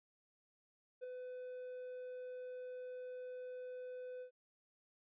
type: tone with ADSR envelope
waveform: triangle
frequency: 503 Hz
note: B4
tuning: 32 cents sharp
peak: -39 dBFS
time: 1.01-4.31 s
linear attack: 28 ms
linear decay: 6 ms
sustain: -4 dB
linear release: 96 ms
effects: resampled to 8000 Hz